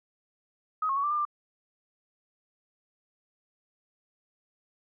sine tone with pitch steps, 1262 / 1086 / 1120 / 1177 / 1201 / 1187 Hz, D#6 / C#6 / C#6 / D6 / D6 / D6, +24 / -36 / +18 / +3 / +38 / +18 cents, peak -25 dBFS, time 0.82-1.252 s, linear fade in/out 5 ms, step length 72 ms, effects none

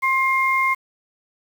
sine tone pair together, 1061 / 2122 Hz, C6 / C7, +24 / +24 cents, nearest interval octave, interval 1200 cents, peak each -19 dBFS, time 0.02-0.75 s, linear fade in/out 20 ms, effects 7-bit

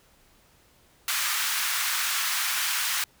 pink high-pass noise, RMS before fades -27 dBFS, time 1.08-3.04 s, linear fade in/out 2 ms, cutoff 1200 Hz, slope 24 dB/octave, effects pink hiss -60 dBFS RMS until 3.2 s

